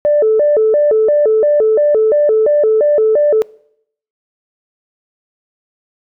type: tone with vibrato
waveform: sine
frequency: 508 Hz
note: B4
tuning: 49 cents sharp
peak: -7 dBFS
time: 0.05-3.42 s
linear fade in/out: 0 ms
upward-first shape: square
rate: 2.9 Hz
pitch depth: 260 cents each way
effects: noise-tail reverb RT60 0.7 s tail -24 dB re dry + tanh soft clip ceiling -3 dBFS